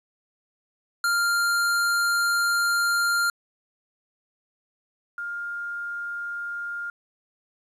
square / sine tone pair in turn, 1396.9 / 1407.4 Hz, F6 / F6, 0 / +13 cents, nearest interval unison, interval 13 cents, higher second, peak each -21 / -29 dBFS, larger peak first, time 1.04-3.3 / 5.18-6.9 s, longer first, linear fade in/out 2 ms, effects resampled to 32000 Hz + 10-bit

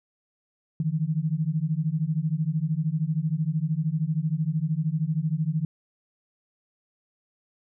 sine beating tone pair, 150.8 / 163.8 Hz, D3 / E3, +46 / -11 cents, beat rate 13 Hz, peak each -26 / -26 dBFS, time 0.8-5.65 s, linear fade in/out 2 ms, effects none

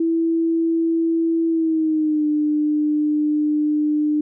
sine tone with pitch glide, 329.6 to 300.5 Hz, E4 to D4, 0 to +40 cents, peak -16 dBFS, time 0-4.21 s, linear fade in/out 5 ms, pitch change -160 cents, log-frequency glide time 1.48-2.26 s, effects none

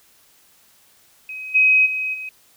sine tone with level steps, 2531 Hz, D#7, 29 cents sharp, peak -29 / -11 / -21 / -28 dBFS, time 1.29-2.29 s, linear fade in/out 2 ms, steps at 1.54 / 1.85 / 2.13 s, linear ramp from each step 20 ms, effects white hiss -55 dBFS RMS until 2.56 s

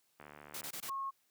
click train, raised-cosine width 0.5 ms, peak -36 dBFS, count 37, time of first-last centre 0.2-0.686 s, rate 74.1 Hz
white noise bursts, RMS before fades -43 dBFS, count 4, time 0.54-0.898 s, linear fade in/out 5 ms, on 73 ms, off 22 ms
sine tone, 1087 Hz, C#6, 34 cents flat, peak -36 dBFS, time 0.88-1.11 s, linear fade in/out 20 ms
effects white hiss -75 dBFS RMS until 1.3 s + high-pass 100 Hz 12 dB/octave

